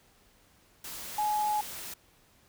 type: tone in noise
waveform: sine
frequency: 843 Hz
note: G#5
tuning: 26 cents sharp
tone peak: -26 dBFS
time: 1.18-1.61 s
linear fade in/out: 5 ms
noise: white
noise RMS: -41 dBFS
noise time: 0.84-1.94 s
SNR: +12 dB
effects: pink hiss -63 dBFS RMS until 2.48 s